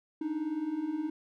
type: beating tone pair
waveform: triangle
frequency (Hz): 293.7 / 312.7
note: D4 / D#4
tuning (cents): 0 / +9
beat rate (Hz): 19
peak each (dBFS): -35 / -30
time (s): 0.21-1.1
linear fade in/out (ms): 5
effects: none